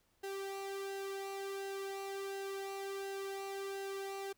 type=tone with flanger; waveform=sawtooth; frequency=392 Hz; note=G4; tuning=in tune; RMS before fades=-42 dBFS; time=0.23-4.33 s; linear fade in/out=10 ms; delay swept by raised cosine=0.87 to 1.97 ms; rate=1.4 Hz; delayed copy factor=-0.65; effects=pink hiss -75 dBFS RMS until 4.37 s